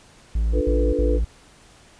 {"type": "tone bursts", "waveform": "triangle", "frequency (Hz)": 55.4, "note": "A1", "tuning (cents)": 13, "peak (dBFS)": -16, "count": 3, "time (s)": [0.35, 1.246], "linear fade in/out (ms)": 5, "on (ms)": 260, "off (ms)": 58}
{"type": "chord", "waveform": "sine", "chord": "B half-diminished seventh", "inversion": "first", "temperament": "equal", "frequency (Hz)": [293.7, 349.2, 440, 493.9], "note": ["D4", "F4", "A4", "B4"], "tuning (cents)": [0, 0, 0, 0], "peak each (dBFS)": [-26, -30, -26, -24], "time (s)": [0.52, 1.2], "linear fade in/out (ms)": 50}
{"effects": ["pink hiss -51 dBFS RMS until 1.99 s", "resampled to 22050 Hz"]}